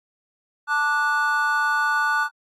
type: chord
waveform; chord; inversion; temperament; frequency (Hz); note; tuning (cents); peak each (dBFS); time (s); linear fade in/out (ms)
triangle; D major; second; just; 881 / 1174.7 / 1468.3; A5 / D6 / F#6; +2 / 0 / -14; -24 / -23 / -19; 0.67-2.29; 50
effects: AAC 48 kbps